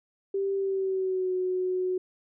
sine tone with pitch glide, 392.3 to 368.1 Hz, G4 to F#4, +1 to -9 cents, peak -25 dBFS, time 0.34-1.98 s, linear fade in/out 5 ms, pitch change -110 cents, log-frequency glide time 0.55-1.33 s, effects none

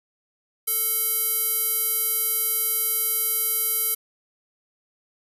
square tone with band-pass filter, 440 Hz, A4, in tune, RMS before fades -24 dBFS, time 0.67-3.95 s, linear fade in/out 10 ms, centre 12000 Hz, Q 6.1, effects none

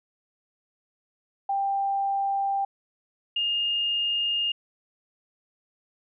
sine tone pair in turn, 790 / 2831 Hz, G5 / F7, +13 / +23 cents, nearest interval octave + minor seventh, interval 2210 cents, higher second, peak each -23 / -23 dBFS, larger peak neither, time 1.49-2.65 / 3.36-4.52 s, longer neither, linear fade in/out 5 ms, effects none

